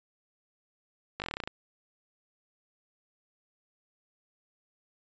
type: slowing click train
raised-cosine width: 0.3 ms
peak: -18 dBFS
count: 11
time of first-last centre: 1.2-1.475 s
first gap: 19 ms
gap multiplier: 1.08
effects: resampled to 16000 Hz